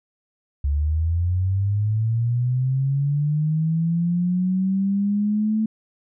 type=linear sweep; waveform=sine; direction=up; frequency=69.3 to 220 Hz; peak=-18 dBFS; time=0.64-5.66 s; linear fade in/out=5 ms; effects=none